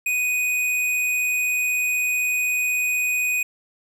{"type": "tone with tanh clipping", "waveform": "sine", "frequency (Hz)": 2489, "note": "D#7", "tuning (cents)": 0, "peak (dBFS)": -21, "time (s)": [0.06, 3.43], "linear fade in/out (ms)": 5, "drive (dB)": 18, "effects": []}